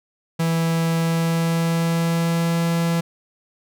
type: tone with pitch glide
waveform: 45% pulse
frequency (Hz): 164.81 to 167.79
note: E3 to E3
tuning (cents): 0 to +31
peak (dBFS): -18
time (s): 0.39-3.01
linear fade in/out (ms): 10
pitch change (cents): +31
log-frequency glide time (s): 0.95-2.65
effects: none